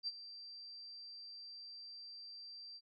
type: tone with ADSR envelope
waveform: sine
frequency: 4699 Hz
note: D8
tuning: in tune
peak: -35 dBFS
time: 0.03-2.81 s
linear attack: 44 ms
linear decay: 35 ms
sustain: -14 dB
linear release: 48 ms
effects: none